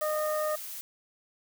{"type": "harmonic tone", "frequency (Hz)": 613, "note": "D#5", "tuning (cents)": -26, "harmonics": [1, 2, 3], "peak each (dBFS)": [-28, -34, -42], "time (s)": [0.01, 0.56], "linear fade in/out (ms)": 10}
{"type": "noise", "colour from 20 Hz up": "blue", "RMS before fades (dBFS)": -40, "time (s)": [0.01, 0.81], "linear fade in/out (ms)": 0}
{"effects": []}